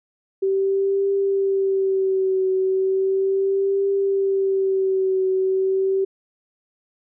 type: tone with vibrato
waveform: sine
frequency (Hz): 385.9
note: G4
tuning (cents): -27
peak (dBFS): -17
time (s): 0.42-6.05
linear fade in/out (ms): 10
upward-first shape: triangle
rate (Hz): 0.36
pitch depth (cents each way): 42
effects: none